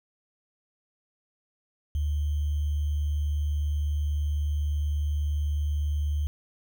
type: tone with sample-and-hold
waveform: sine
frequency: 74.1 Hz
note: D2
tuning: 16 cents sharp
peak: -24 dBFS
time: 1.95-6.27 s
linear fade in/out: 0 ms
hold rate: 3150 Hz
effects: none